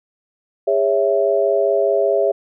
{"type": "chord", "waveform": "sine", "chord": "C# minor", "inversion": "second", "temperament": "equal with one note detuned", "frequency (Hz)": [407.7, 554.4, 659.3], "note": ["G#4", "C#5", "E5"], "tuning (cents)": [-32, 0, 0], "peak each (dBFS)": -18, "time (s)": [0.67, 2.32], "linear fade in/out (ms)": 10, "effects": []}